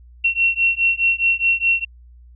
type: beating tone pair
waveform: sine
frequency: 2722 / 2726.8 Hz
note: F7 / F7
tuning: -45 / -42 cents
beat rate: 4.8 Hz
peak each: -18 dBFS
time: 0.24-1.85 s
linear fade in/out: 10 ms
effects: added 60 Hz sine -42 dBFS peak until 2.35 s